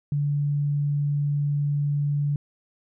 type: tone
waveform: sine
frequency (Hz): 144.7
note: D3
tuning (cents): -25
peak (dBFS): -21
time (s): 0.12-2.36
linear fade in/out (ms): 2
effects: none